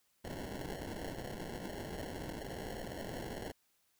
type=noise with sample-and-hold; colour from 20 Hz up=blue; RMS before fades=-43 dBFS; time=0.24-3.52 s; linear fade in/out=10 ms; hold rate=1225 Hz; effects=white hiss -75 dBFS RMS until 3.99 s